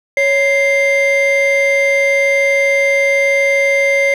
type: tone pair together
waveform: triangle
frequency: 553.8 / 2093 Hz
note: C#5 / C7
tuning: -2 / 0 cents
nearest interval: octave + major seventh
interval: 2302 cents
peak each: -10 dBFS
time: 0.17-4.14 s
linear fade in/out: 2 ms
effects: tanh soft clip ceiling -5 dBFS